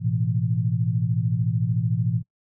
sine chord, A suspended second, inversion none, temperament equal with one note detuned, 110 / 123.47 / 166.44 Hz, A2 / B2 / E3, 0 / 0 / +17 cents, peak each -24 / -24 / -26 dBFS, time 0-2.23 s, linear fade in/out 50 ms, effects noise-tail reverb RT60 0.1 s tail -24 dB re dry

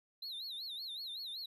triangle tone with vibrato, 3951 Hz, B7, in tune, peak -40 dBFS, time 0.22-1.46 s, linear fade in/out 5 ms, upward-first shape sine, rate 5.3 Hz, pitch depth 180 cents each way, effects none

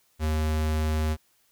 square tone, 77.7 Hz, D#2, 2 cents flat, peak -24 dBFS, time 0.19-1.17 s, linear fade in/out 50 ms, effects white hiss -66 dBFS RMS until 1.51 s

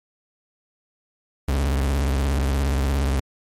40% pulse tone with vibrato, 68.4 Hz, C#2, 23 cents flat, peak -18 dBFS, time 1.48-3.2 s, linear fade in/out 5 ms, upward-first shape triangle, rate 17 Hz, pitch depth 170 cents each way, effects MP3 64 kbps

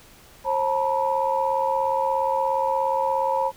sine tone cluster, 536 / 884 / 961 Hz, C5 / A5 / B5, +42 / +8 / -48 cents, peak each -24 dBFS, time 0.44-3.52 s, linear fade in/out 50 ms, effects tanh soft clip ceiling -10 dBFS + pink hiss -50 dBFS RMS until 3.56 s

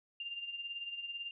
sine tone with tremolo, 2794 Hz, F7, in tune, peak -37 dBFS, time 0.2-1.31 s, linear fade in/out 2 ms, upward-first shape sine, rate 18 Hz, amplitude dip 60%, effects none

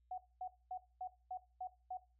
sine tone bursts, 739 Hz, F#5, 2 cents flat, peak -40 dBFS, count 7, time 0.11-1.973 s, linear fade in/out 5 ms, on 69 ms, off 230 ms, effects noise-tail reverb RT60 0.3 s tail -17 dB re dry + added 60 Hz sine -70 dBFS peak until 2.19 s

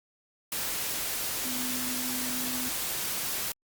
sine tone in noise, 251.3 Hz, B3, 30 cents sharp, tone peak -36 dBFS, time 1.45-2.69 s, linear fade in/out 2 ms, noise white, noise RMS -32 dBFS, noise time 0.52-3.52 s, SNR -7 dB, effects Opus 48 kbps

